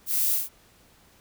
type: noise with echo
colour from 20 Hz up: violet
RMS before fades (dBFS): -27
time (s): 0.06-0.39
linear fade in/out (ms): 50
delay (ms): 34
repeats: 3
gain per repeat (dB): -2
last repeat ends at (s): 0.492
effects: pink hiss -58 dBFS RMS until 1.2 s